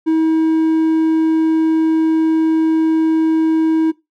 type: tone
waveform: triangle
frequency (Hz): 320.1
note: D#4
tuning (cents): +49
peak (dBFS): -9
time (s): 0.06-3.92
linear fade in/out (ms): 20
effects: noise-tail reverb RT60 0.2 s tail -19 dB re dry